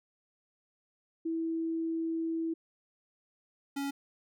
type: tone pair in turn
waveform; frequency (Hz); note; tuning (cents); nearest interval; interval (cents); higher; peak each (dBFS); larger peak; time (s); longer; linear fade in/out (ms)
sine / square; 327.2 / 279.1; E4 / C#4; -13 / +12; minor third; 275; first; -30 / -33; first; 1.25-2.54 / 3.76-3.91; first; 10
effects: none